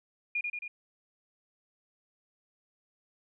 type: tone with echo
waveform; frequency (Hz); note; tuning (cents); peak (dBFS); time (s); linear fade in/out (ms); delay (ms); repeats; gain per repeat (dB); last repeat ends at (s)
sine; 2429; D#7; -42; -28; 0.35-0.41; 5; 90; 3; -3; 0.68
effects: none